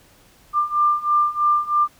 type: beating tone pair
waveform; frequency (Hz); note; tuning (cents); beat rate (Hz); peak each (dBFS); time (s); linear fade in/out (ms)
sine; 1190 / 1193.1; D6 / D6; +22 / +27; 3.1; -20 / -18; 0.53-1.88; 50
effects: pink hiss -53 dBFS RMS until 1.99 s